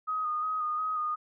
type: tone with vibrato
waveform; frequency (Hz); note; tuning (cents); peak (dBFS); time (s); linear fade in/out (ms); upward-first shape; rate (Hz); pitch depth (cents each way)
sine; 1244.5; D#6; 0; -28; 0.07-1.16; 20; square; 2.8; 23
effects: none

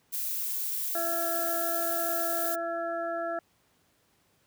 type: noise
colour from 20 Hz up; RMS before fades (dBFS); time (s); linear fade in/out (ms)
violet; -32; 0.12-2.56; 20
type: harmonic tone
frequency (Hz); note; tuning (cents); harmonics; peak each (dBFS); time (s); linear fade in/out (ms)
336.6; E4; +36; 1 / 2 / 4 / 5; -39 / -31 / -37 / -41; 0.95-3.39; 2
effects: pink hiss -68 dBFS RMS until 4.46 s + high-pass 80 Hz 12 dB/octave

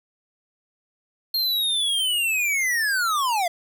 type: linear sweep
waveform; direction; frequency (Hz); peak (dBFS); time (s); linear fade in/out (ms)
square; down; 4247 to 665; -21; 1.34-3.48; 5
effects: none

